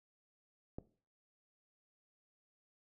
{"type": "click", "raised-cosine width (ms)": 2, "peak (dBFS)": -29, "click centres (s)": 0.785, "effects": ["noise-tail reverb RT60 0.4 s tail -17 dB re dry"]}